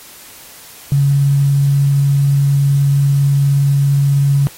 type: tone with quantisation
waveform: sine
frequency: 140.1 Hz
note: C#3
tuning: 19 cents sharp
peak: -9 dBFS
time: 0.92-4.47 s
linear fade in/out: 0 ms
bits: 6
effects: white hiss -38 dBFS RMS until 4.57 s + AAC 48 kbps